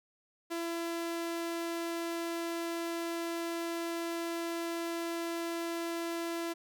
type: tone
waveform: sawtooth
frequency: 336.5 Hz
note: E4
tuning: 36 cents sharp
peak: -30 dBFS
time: 0.5-6.54 s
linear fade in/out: 20 ms
effects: none